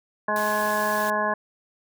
harmonic tone, 211 Hz, G#3, 28 cents sharp, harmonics 1 / 2 / 3 / 4 / 5 / 7 / 8, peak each -33 / -34 / -27 / -30 / -26 / -36 / -28 dBFS, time 0.28-1.34 s, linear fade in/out 5 ms
white noise, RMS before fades -36 dBFS, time 0.36-1.1 s, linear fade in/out 0 ms
effects none

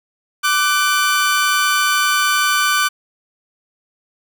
sawtooth tone pair together, 1176 / 1506.1 Hz, D6 / F#6, +2 / +30 cents, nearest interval major third, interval 428 cents, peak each -13 dBFS, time 0.43-2.89 s, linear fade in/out 20 ms, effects none

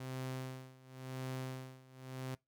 sawtooth tone with tremolo, 130.1 Hz, C3, 9 cents flat, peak -35 dBFS, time 0-2.35 s, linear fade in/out 5 ms, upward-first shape sine, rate 0.94 Hz, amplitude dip 90%, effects noise-tail reverb RT60 0.2 s tail -23 dB re dry

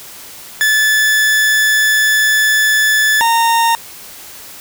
40% pulse tone pair in turn, 1736 / 921.7 Hz, A6 / A#5, -24 / -20 cents, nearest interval major seventh, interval 1096 cents, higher first, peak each -9 dBFS, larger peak neither, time 0.61-3.21 / 3.21-3.75 s, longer first, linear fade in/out 0 ms, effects white hiss -34 dBFS RMS until 4.6 s

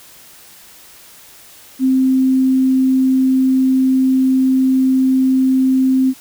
sine tone, 261.6 Hz, C4, in tune, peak -10 dBFS, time 1.79-6.14 s, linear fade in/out 50 ms, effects white hiss -42 dBFS RMS until 6.2 s

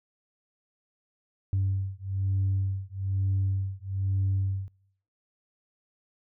sine beating tone pair, 96.1 / 97.2 Hz, G2 / G2, -34 / -14 cents, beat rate 1.1 Hz, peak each -27 dBFS, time 1.53-4.68 s, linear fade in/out 0 ms, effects noise-tail reverb RT60 0.7 s tail -25 dB re dry + tanh soft clip ceiling -20 dBFS

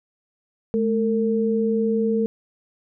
sine tone pair together, 214.8 / 454 Hz, A3 / A#4, -41 / -46 cents, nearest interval octave + minor second, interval 1295 cents, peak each -21 dBFS, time 0.74-2.26 s, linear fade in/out 0 ms, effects none

